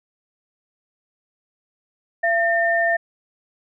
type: tone pair together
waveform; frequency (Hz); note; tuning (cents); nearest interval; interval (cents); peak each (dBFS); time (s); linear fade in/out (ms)
sine; 678 / 1808; E5 / A6; +49 / +47; octave + perfect fourth; 1698; -19 / -19; 2.23-2.97; 10
effects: none